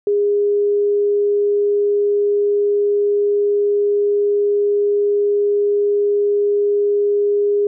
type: tone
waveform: sine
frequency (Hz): 409.4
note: G#4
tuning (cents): -25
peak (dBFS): -13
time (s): 0.07-7.67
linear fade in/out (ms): 2
effects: none